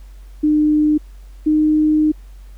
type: tone pair in turn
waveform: sine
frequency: 302.4 / 306.6 Hz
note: D#4 / D#4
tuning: -49 / -25 cents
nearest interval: unison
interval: 24 cents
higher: second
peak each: -11 dBFS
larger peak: neither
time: 0.43-0.98 / 1.46-2.12 s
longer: second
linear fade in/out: 10 ms
effects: added 47 Hz sine -35 dBFS peak until 2.57 s + pink hiss -55 dBFS RMS until 2.57 s